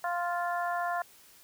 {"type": "harmonic tone", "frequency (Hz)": 349.2, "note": "F4", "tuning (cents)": 0, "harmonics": [2, 3, 4, 5], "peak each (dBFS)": [-31, -35, -37, -39], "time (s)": [0.04, 1.02], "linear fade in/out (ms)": 2, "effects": ["white hiss -57 dBFS RMS until 1.43 s"]}